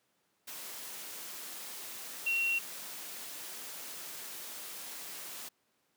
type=tone in noise; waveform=sine; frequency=2736 Hz; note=F7; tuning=36 cents flat; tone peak=-28 dBFS; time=2.26-2.59 s; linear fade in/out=10 ms; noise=white; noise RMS=-44 dBFS; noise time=0.47-5.49 s; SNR=+13 dB; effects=pink hiss -75 dBFS RMS until 5.96 s + high-pass 200 Hz 12 dB/octave